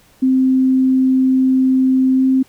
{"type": "tone with pitch glide", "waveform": "sine", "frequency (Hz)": [260.9, 262.7], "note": ["C4", "C4"], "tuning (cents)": [-5, 7], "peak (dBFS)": -10, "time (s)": [0.22, 2.43], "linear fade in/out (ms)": 10, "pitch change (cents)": 12, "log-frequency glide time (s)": [2.14, 2.24], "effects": ["pink hiss -51 dBFS RMS until 2.48 s"]}